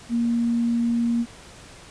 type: tone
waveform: sine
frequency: 234.7 Hz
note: A#3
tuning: 12 cents sharp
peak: -19 dBFS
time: 0.09-1.26 s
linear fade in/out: 50 ms
effects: pink hiss -45 dBFS RMS until 1.9 s + resampled to 22050 Hz